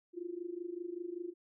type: tone with amplitude modulation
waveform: sine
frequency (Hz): 349.2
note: F4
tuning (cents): 0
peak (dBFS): -35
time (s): 0.13-1.34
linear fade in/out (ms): 50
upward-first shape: sine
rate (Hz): 25.2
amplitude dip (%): 85
effects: none